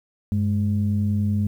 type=tone pair together; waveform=sine; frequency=98.4 / 208.5 Hz; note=G2 / G#3; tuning=+7 / +7 cents; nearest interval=octave + minor second; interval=1300 cents; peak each=-20 / -22 dBFS; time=0.32-1.47 s; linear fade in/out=0 ms; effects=tanh soft clip ceiling -12 dBFS + 9-bit